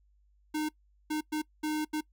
square tone bursts at uneven times, 306.4 Hz, D#4, 27 cents flat, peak -30 dBFS, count 5, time 0.54-0.69 / 1.1-1.21 / 1.32-1.42 / 1.63-1.85 / 1.93-2.01 s, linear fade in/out 10 ms, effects noise-tail reverb RT60 0.1 s tail -22 dB re dry + added 50 Hz sine -63 dBFS peak until 2.12 s

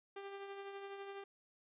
sawtooth tone with tremolo, 396.2 Hz, G4, 18 cents sharp, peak -40 dBFS, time 0.16-1.24 s, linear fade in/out 5 ms, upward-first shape triangle, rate 12 Hz, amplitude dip 45%, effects resampled to 8000 Hz

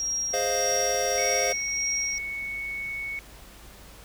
sine tone with tremolo, 5630 Hz, F8, 13 cents sharp, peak -25 dBFS, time 0-2.18 s, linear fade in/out 0 ms, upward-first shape sine, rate 1.7 Hz, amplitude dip 40%
square chord, F minor seventh, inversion first, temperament equal, 415.3 / 523.3 / 622.3 / 698.5 Hz, Ab4 / C5 / Eb5 / F5, 0 / 0 / 0 / 0 cents, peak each -34 / -29 / -34 / -30 dBFS, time 0.33-1.53 s, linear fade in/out 10 ms
sine tone, 2217 Hz, C#7, in tune, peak -30 dBFS, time 1.18-3.19 s, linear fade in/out 0 ms
effects added 50 Hz sine -49 dBFS peak until 4.04 s + pink hiss -49 dBFS RMS until 4.04 s

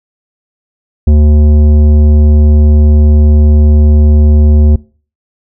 sine tone with tanh clipping, 75 Hz, D2, 37 cents sharp, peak -4 dBFS, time 1.07-4.76 s, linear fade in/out 5 ms, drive 12 dB, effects noise-tail reverb RT60 0.4 s tail -22 dB re dry

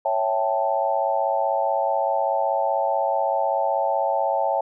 sine chord, A dominant seventh, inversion first, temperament equal, 554.4 / 659.3 / 784 / 880 Hz, C#5 / E5 / G5 / A5, 0 / 0 / 0 / 0 cents, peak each -25 dBFS, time 0.05-4.61 s, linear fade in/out 5 ms, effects none

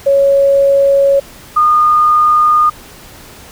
sine tone pair in turn, 554.4 / 1221.8 Hz, C#5 / D#6, 0 / -32 cents, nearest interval octave + major second, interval 1368 cents, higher second, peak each -6 dBFS, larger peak neither, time 0.06-1.2 / 1.56-2.7 s, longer neither, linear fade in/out 10 ms, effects pink hiss -36 dBFS RMS until 3.51 s

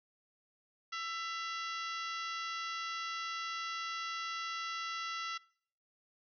harmonic tone with a mistuned harmonic, 666 Hz, E5, 18 cents sharp, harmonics 2 / 3 / 4 / 5 / 6 / 7 / 8 / 9, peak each -40 / -44 / -46 / -48 / -50 / -51 / -52 / -53 dBFS, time 0.92-5.38 s, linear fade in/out 10 ms, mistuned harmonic 4, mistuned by +67 cents, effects noise-tail reverb RT60 0.6 s tail -23 dB re dry

